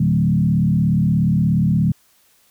sine tone with frequency modulation, 165.6 Hz, E3, 8 cents sharp, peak -13 dBFS, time 0-1.92 s, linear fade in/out 5 ms, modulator 36.9 Hz, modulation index 1.3, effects white hiss -57 dBFS RMS until 2.5 s

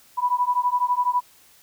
sine beating tone pair, 980 / 992 Hz, B5 / B5, -14 / +7 cents, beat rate 12 Hz, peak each -22 dBFS, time 0.17-1.21 s, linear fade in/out 20 ms, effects white hiss -54 dBFS RMS until 1.62 s

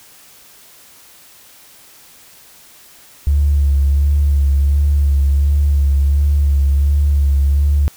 triangle tone with vibrato, 70.9 Hz, C#2, 40 cents sharp, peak -6 dBFS, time 3.27-7.88 s, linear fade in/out 0 ms, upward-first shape sine, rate 1.4 Hz, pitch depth 35 cents each way, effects tanh soft clip ceiling -8 dBFS + white hiss -44 dBFS RMS until 7.96 s

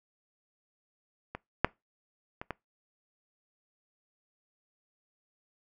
clicks, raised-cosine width 0.5 ms, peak -22 / -6 / -23 / -19 dBFS, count 4, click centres 1.35 / 1.646 / 2.415 / 2.507 s, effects noise-tail reverb RT60 0.2 s tail -23 dB re dry

